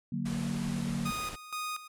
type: chord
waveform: sine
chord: D augmented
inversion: none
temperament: equal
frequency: 146.83 / 185 / 233.1 Hz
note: D3 / F#3 / A#3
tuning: 0 / 0 / 0 cents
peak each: -36 / -35 / -34 dBFS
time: 0.12-1.11 s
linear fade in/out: 5 ms
type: low-pass noise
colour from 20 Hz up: pink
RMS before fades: -43 dBFS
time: 0.25-1.36 s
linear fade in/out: 10 ms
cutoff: 11000 Hz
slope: 48 dB/octave
type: tone with tremolo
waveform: sawtooth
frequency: 1240 Hz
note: D#6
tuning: 6 cents flat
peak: -30 dBFS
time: 1.05-1.88 s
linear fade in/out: 10 ms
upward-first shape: square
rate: 2.1 Hz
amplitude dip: 75%
effects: none